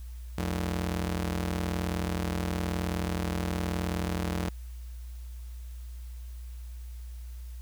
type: ring-modulated tone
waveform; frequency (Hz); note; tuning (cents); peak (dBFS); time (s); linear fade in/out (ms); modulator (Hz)
sawtooth; 131; C3; +2; -22; 0.38-4.49; 0; 46
effects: added 60 Hz sine -38 dBFS peak until 7.61 s + white hiss -59 dBFS RMS until 7.61 s